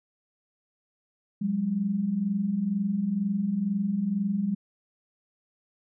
sine tone pair together, 180.7 / 202.8 Hz, F#3 / G#3, -41 / -41 cents, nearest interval major second, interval 200 cents, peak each -31 / -25 dBFS, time 1.41-4.55 s, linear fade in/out 10 ms, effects none

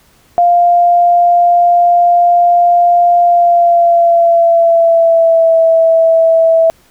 sine tone with pitch glide, 698.5 to 655.5 Hz, F5 to E5, 0 to -10 cents, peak -5 dBFS, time 0.38-6.7 s, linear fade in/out 0 ms, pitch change -110 cents, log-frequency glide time 3.2-5.58 s, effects pink hiss -49 dBFS RMS until 6.9 s

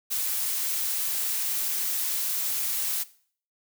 blue noise, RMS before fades -28 dBFS, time 0.1-3.04 s, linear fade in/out 20 ms, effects noise-tail reverb RT60 0.5 s tail -18 dB re dry

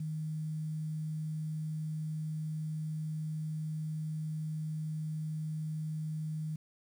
sine tone with quantisation, 155.56 Hz, D#3, in tune, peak -34 dBFS, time 0-6.56 s, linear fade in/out 5 ms, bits 10, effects none

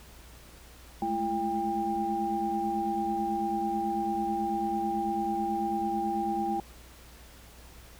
sine tone cluster, 209.6 / 218.7 / 337 / 797 Hz, G#3 / A3 / E4 / G5, +16 / -10 / +38 / +28 cents, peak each -37 / -37 / -33 / -29 dBFS, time 1.02-6.6 s, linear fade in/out 2 ms, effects added 60 Hz sine -52 dBFS peak until 7.99 s + pink hiss -53 dBFS RMS until 7.99 s

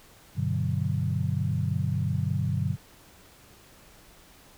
sine chord, G major seventh, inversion none, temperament equal, 98 / 123.47 / 146.83 / 185 Hz, G2 / B2 / D3 / F#3, 0 / 0 / 0 / 0 cents, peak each -29 / -30 / -29 / -33 dBFS, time 0.35-2.77 s, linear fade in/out 50 ms, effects pink hiss -54 dBFS RMS until 4.57 s

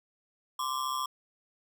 square ring-modulated tone, 1102 Hz, C#6, 11 cents flat, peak -28 dBFS, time 0.59-1.06 s, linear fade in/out 5 ms, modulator 67.1 Hz, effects none

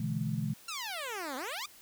sine chord, E dominant seventh, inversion second, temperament equal with one note detuned, 123.47 / 146.83 / 164.81 / 212.3 Hz, B2 / D3 / E3 / G#3, 0 / 0 / 0 / +38 cents, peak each -36 dBFS, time 0-0.54 s, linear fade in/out 5 ms
10% pulse exponential two-way sweep, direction down then up, 1394 to 246.9 to 1259 Hz, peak -28 dBFS, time 0.68-1.66 s, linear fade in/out 5 ms, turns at 1.36 s
effects white hiss -56 dBFS RMS until 1.81 s

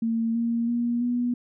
sine tone with pitch steps, 227.7 / 232.8 / 237.9 / 243.2 Hz, A#3 / A#3 / A#3 / B3, -40 / -2 / +35 / -26 cents, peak -22 dBFS, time 0.02-1.34 s, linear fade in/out 5 ms, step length 330 ms, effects none

